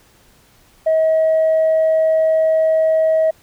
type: tone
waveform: sine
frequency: 638 Hz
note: D#5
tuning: 43 cents sharp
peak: -10 dBFS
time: 0.86-3.31 s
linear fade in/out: 10 ms
effects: tanh soft clip ceiling -9 dBFS + pink hiss -52 dBFS RMS until 3.42 s